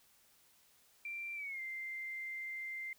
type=tone with pitch glide; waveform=sine; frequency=2358 to 2089 Hz; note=D7 to C7; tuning=+6 to -3 cents; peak=-40 dBFS; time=1.05-2.93 s; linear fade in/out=2 ms; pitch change=-209 cents; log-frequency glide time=1.35-1.61 s; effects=white hiss -68 dBFS RMS until 2.98 s